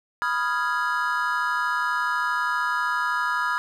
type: chord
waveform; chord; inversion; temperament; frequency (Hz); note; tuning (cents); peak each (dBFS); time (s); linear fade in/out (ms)
triangle; F half-diminished seventh; second; equal; 987.8 / 1244.5 / 1396.9 / 1661.2; Cb6 / Eb6 / F6 / Ab6; 0 / 0 / 0 / 0; -26; 0.22-3.58; 0
effects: none